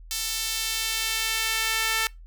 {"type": "tone with high-pass filter sweep", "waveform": "sawtooth", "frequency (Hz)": 444.5, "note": "A4", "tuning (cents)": 18, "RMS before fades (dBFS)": -27, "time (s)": [0.11, 2.07], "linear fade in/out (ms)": 0, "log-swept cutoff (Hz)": [4500, 1700], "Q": 0.96, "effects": ["noise-tail reverb RT60 0.2 s tail -24 dB re dry", "added 41 Hz sine -42 dBFS peak until 2.26 s"]}